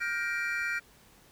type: chord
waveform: triangle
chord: G minor seventh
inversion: third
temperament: just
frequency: 1411.2 / 1568 / 1881.6 / 2352 Hz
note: F6 / G6 / Bb6 / D7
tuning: +18 / 0 / +16 / +2 cents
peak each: -32 / -35 / -34 / -33 dBFS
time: 0-0.8 s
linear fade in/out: 20 ms
effects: pink hiss -59 dBFS RMS until 1.31 s